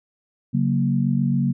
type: chord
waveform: sine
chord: F# major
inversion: second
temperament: equal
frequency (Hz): 138.59 / 185 / 233.1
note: C#3 / F#3 / A#3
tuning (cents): 0 / 0 / 0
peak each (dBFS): -21 / -23 / -22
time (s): 0.53-1.53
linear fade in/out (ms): 20
effects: none